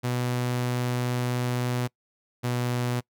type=tone pair in turn; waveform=sawtooth; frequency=123.47 / 122.55 Hz; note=B2 / B2; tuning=0 / -13 cents; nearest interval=unison; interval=13 cents; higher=first; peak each=-21 dBFS; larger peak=neither; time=0.03-1.88 / 2.43-3.01 s; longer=first; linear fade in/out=20 ms; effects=noise-tail reverb RT60 0.1 s tail -24 dB re dry